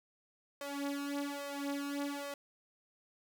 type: tone with flanger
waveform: sawtooth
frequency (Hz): 283.4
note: C#4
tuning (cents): +38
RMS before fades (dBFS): -39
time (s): 0.61-2.34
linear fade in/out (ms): 2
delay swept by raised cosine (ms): 1.9 to 4.3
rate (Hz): 1.2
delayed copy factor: +0.95
effects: none